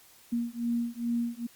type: beating tone pair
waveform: sine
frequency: 234.7 / 237.1 Hz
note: A#3 / A#3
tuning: +12 / +30 cents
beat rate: 2.4 Hz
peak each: -31 dBFS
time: 0.32-1.47 s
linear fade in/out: 10 ms
effects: white hiss -57 dBFS RMS until 1.55 s + Opus 48 kbps